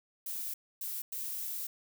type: noise bursts at uneven times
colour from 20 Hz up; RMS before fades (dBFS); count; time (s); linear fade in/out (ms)
violet; -38; 3; 0.26-0.54 / 0.81-1.02 / 1.12-1.67; 5
effects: none